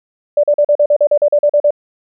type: tone bursts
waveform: sine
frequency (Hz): 587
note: D5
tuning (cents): -1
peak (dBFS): -7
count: 13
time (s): 0.37-1.707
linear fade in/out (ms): 5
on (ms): 65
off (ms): 41
effects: none